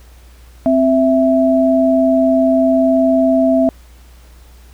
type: tone pair together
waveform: sine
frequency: 261.6 / 659.2 Hz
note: C4 / E5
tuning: 0 / 0 cents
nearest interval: octave + major third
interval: 1600 cents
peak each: -12 dBFS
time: 0.66-3.69 s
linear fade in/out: 0 ms
effects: added 60 Hz sine -39 dBFS peak until 4.73 s + pink hiss -49 dBFS RMS until 4.73 s